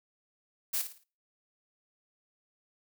blue noise with echo, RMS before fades -31 dBFS, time 0.73-0.82 s, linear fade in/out 10 ms, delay 55 ms, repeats 4, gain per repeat -9 dB, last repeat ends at 1.04 s, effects noise-tail reverb RT60 0.4 s tail -25 dB re dry

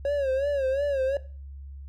triangle tone with vibrato, 550 Hz, C#5, 14 cents flat, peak -21 dBFS, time 0.05-1.17 s, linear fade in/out 2 ms, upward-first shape sine, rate 2.8 Hz, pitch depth 93 cents each way, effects noise-tail reverb RT60 0.4 s tail -18 dB re dry + added 69 Hz sine -38 dBFS peak until 1.88 s

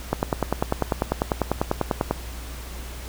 click train, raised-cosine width 1 ms, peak -6 dBFS, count 21, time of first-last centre 0.13-2.11 s, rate 10.1 Hz, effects added 60 Hz sine -34 dBFS peak until 3.08 s + pink hiss -40 dBFS RMS until 3.08 s

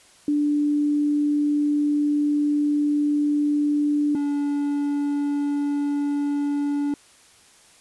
sine / triangle tone pair in turn, 293.7 / 287.7 Hz, D4 / D4, 0 / -36 cents, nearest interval unison, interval 36 cents, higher first, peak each -18 / -19 dBFS, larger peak first, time 0.28-4.15 / 4.15-6.94 s, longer first, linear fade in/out 2 ms, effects white hiss -53 dBFS RMS until 7.8 s + resampled to 24000 Hz

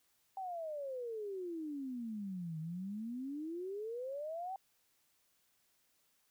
sine exponential two-way sweep, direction down then up, 784 to 155.2 to 784 Hz, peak -39 dBFS, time 0.37-4.56 s, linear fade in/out 2 ms, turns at 2.59 s, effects white hiss -75 dBFS RMS until 6.3 s

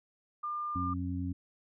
sine tone, 1200 Hz, D6, 37 cents sharp, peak -33 dBFS, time 0.43-0.94 s, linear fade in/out 10 ms
harmonic tone, 90 Hz, F#2, 47 cents flat, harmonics 1 / 2 / 3, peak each -35 / -40 / -36 dBFS, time 0.75-1.33 s, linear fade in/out 10 ms
effects none

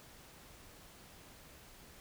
silence, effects pink hiss -57 dBFS RMS until 2 s

